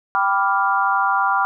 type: chord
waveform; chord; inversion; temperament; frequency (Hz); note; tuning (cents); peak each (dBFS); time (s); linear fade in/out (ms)
sine; G dominant seventh; none; equal; 784 / 987.8 / 1174.7 / 1396.9; G5 / B5 / D6 / F6; 0 / 0 / 0 / 0; -21; 0.15-1.45; 0
effects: none